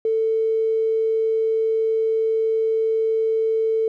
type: tone with tanh clipping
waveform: triangle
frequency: 444.6 Hz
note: A4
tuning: 18 cents sharp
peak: -17 dBFS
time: 0.05-3.88 s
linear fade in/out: 2 ms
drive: 3 dB
effects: none